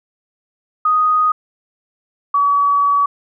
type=tone pair in turn; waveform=sine; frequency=1244.5 / 1138.1 Hz; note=D#6 / C#6; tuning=0 / +45 cents; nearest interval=major second; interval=155 cents; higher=first; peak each=-11 dBFS; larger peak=neither; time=0.85-1.32 / 2.34-3.06 s; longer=second; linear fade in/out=5 ms; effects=none